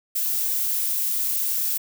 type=noise; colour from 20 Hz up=violet; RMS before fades=-24 dBFS; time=0.15-1.78 s; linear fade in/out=10 ms; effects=none